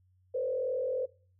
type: tone with frequency modulation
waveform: sine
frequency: 514 Hz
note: C5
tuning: 31 cents flat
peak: -29 dBFS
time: 0.34-1.06 s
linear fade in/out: 10 ms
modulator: 42.5 Hz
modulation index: 0.97
effects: noise-tail reverb RT60 0.4 s tail -21 dB re dry + added 92 Hz sine -64 dBFS peak until 1.39 s